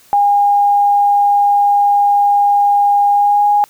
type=tone with pitch glide; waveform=sine; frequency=813 to 823.4 Hz; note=G#5 to G#5; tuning=-37 to -15 cents; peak=-8 dBFS; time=0.13-3.64 s; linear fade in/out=0 ms; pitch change=+22 cents; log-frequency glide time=3.1-3.47 s; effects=white hiss -47 dBFS RMS until 3.69 s